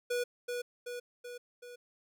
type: tone with echo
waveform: square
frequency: 487.3 Hz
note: B4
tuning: 23 cents flat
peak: -31 dBFS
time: 0.1-0.24 s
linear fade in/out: 10 ms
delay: 380 ms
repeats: 4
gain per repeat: -4 dB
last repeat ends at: 1.76 s
effects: none